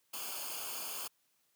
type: noise with comb filter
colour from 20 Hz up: white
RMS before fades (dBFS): -41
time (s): 0.13-1.08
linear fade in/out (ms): 10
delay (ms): 0.52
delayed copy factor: -0.8
effects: white hiss -75 dBFS RMS until 1.55 s + high-pass 100 Hz 12 dB/octave